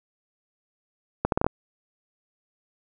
accelerating click train, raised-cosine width 1 ms, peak -7 dBFS, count 6, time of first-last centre 1.25-1.465 s, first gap 72 ms, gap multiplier 0.74, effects none

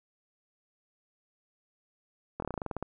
slowing click train, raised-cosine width 1 ms, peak -20 dBFS, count 12, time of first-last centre 2.4-2.826 s, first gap 23 ms, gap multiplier 1.1, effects none

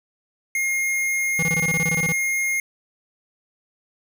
square tone, 2137 Hz, C7, 36 cents sharp, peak -21 dBFS, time 0.55-2.6 s, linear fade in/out 2 ms
square tone bursts, 164.2 Hz, E3, 6 cents flat, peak -23 dBFS, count 13, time 1.39-2.123 s, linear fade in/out 2 ms, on 37 ms, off 21 ms
effects none

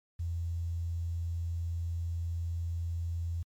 sine tone with quantisation, 84.5 Hz, E2, 43 cents sharp, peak -31 dBFS, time 0.19-3.43 s, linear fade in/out 10 ms, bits 10, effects MP3 96 kbps

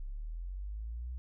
sine linear sweep, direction up, 32.04 to 63.8 Hz, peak -37 dBFS, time 0-1.18 s, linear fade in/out 0 ms, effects none

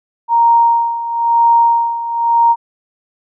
sine tone with tremolo, 932.3 Hz, A#5, in tune, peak -6 dBFS, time 0.28-2.56 s, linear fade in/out 50 ms, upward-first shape sine, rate 1 Hz, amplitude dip 75%, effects none

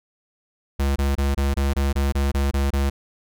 square tone bursts, 69.3 Hz, C#2, in tune, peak -19 dBFS, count 11, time 0.79-2.9 s, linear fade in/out 10 ms, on 170 ms, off 24 ms, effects none

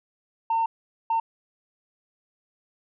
sine tone bursts at uneven times, 908 Hz, A#5, 46 cents flat, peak -19 dBFS, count 2, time 0.5-0.66 / 1.1-1.2 s, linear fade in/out 5 ms, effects tanh soft clip ceiling -18 dBFS

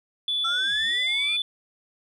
sine tone with pitch glide, 3460 to 3480 Hz, A7 to A7, -30 to -20 cents, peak -22 dBFS, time 0.28-1.42 s, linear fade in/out 2 ms, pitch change +10 cents, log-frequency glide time 0.71-1.29 s
sine linear sweep, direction up, 1318.5 to 2444 Hz, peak -24 dBFS, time 0.44-1.37 s, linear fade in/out 10 ms
effects tanh soft clip ceiling -18 dBFS

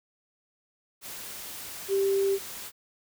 sine tone in noise, 392 Hz, G4, in tune, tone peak -22 dBFS, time 1.88-2.39 s, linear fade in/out 50 ms, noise white, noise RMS -40 dBFS, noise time 1.01-2.72 s, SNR +15 dB, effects none

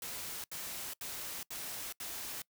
white noise bursts, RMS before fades -42 dBFS, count 5, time 0.02-2.42 s, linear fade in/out 2 ms, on 420 ms, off 75 ms, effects noise-tail reverb RT60 0.1 s tail -23 dB re dry

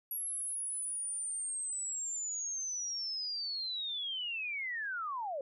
sine linear sweep, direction down, 11390 to 519 Hz, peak -35 dBFS, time 0.11-5.41 s, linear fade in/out 2 ms, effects none

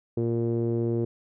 sawtooth tone with low-pass filter, 116.54 Hz, A#2, in tune, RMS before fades -26 dBFS, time 0.17-1.05 s, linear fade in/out 5 ms, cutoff 400 Hz, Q 4.9, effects none

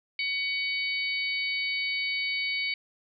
harmonic tone with a mistuned harmonic, 750 Hz, F#5, 23 cents sharp, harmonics 3 / 4 / 5 / 6, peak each -28 / -38 / -39 / -36 dBFS, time 0.19-2.74 s, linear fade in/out 2 ms, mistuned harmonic 5, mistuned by +29 cents, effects none

